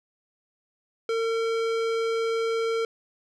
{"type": "tone with low-pass filter", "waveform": "square", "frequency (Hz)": 454.3, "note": "A#4", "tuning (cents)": -45, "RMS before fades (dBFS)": -26, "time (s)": [1.09, 2.85], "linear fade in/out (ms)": 2, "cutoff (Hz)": 4800, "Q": 0.61, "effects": []}